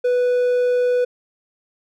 triangle tone, 493.9 Hz, B4, in tune, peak -13 dBFS, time 0.04-1.05 s, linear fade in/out 10 ms, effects none

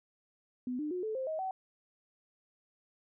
sine tone with pitch steps, 250.2 / 301 / 362.1 / 435.6 / 524.1 / 630.5 / 758.5 Hz, B3 / D4 / F#4 / A4 / C5 / D#5 / F#5, +23 / +43 / -37 / -17 / +3 / +23 / +43 cents, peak -33 dBFS, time 0.67-1.51 s, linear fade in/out 2 ms, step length 120 ms, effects none

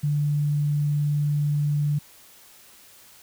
sine tone, 146.83 Hz, D3, in tune, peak -20 dBFS, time 0.03-1.99 s, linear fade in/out 10 ms, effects white hiss -51 dBFS RMS until 3.22 s

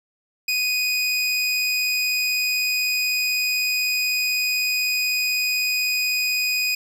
25% pulse tone, 2489 Hz, D#7, in tune, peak -16 dBFS, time 0.48-6.75 s, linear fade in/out 5 ms, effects none

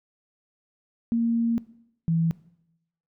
sine tone pair in turn, 231.7 / 164.69 Hz, A#3 / E3, -10 / -1 cents, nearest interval tritone, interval 591 cents, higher first, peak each -20 / -20 dBFS, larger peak neither, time 1.12-1.58 / 2.08-2.31 s, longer first, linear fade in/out 0 ms, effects noise-tail reverb RT60 0.8 s tail -20 dB re dry

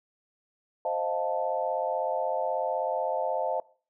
sine chord, F dominant seventh, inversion second, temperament equal, 523.3 / 622.3 / 698.5 / 880 Hz, C5 / Eb5 / F5 / A5, 0 / 0 / 0 / 0 cents, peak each -32 / -31 / -32 / -32 dBFS, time 0.85-3.6 s, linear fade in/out 2 ms, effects noise-tail reverb RT60 0.4 s tail -21 dB re dry

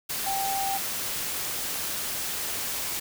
sine tone in noise, 783 Hz, G5, 2 cents flat, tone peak -27 dBFS, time 0.26-0.78 s, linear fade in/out 10 ms, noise white, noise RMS -31 dBFS, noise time 0.09-3 s, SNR +1 dB, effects none

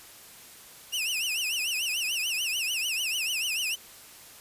sawtooth tone with vibrato, 2731 Hz, F7, 39 cents flat, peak -24 dBFS, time 0.92-3.76 s, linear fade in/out 20 ms, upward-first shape triangle, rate 6.8 Hz, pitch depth 210 cents each way, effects white hiss -49 dBFS RMS until 4.4 s + resampled to 32000 Hz

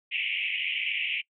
white band-pass noise, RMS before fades -30 dBFS, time 0.11-1.22 s, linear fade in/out 20 ms, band 2100 to 3000 Hz, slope 96 dB/octave, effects noise-tail reverb RT60 0.1 s tail -24 dB re dry

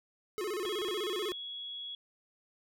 square tone with vibrato, 392 Hz, G4, in tune, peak -34 dBFS, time 0.38-1.32 s, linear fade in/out 0 ms, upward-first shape square, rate 16 Hz, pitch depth 150 cents each way
sine tone with pitch glide, 3309 to 3347 Hz, G#7 to G#7, -7 to +13 cents, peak -39 dBFS, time 0.65-1.95 s, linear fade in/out 2 ms, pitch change +20 cents, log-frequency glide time 0.83-1.24 s
clicks, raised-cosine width 0.5 ms, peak -30 dBFS, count 3, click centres 0.652 / 0.817 / 0.886 s
effects none

